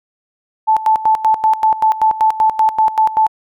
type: tone with tremolo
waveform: sine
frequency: 875 Hz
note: A5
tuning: 10 cents flat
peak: -8 dBFS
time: 0.67-3.28 s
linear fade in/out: 20 ms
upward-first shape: square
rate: 5.2 Hz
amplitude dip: 80%
effects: none